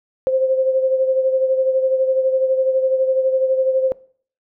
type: beating tone pair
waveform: sine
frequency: 523.3 / 535.3 Hz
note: C5 / C5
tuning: 0 / +39 cents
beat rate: 12 Hz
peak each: -15 / -23 dBFS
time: 0.27-3.92 s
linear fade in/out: 0 ms
effects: noise-tail reverb RT60 0.5 s tail -22 dB re dry